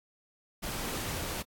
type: noise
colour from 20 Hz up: pink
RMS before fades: -36 dBFS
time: 0.62-1.43 s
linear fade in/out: 20 ms
effects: AAC 64 kbps